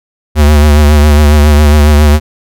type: tone with vibrato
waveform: square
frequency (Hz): 74.4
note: D2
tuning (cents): +23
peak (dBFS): -3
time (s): 0.35-2.2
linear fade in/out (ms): 50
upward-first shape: triangle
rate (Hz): 7.3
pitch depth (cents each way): 55
effects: none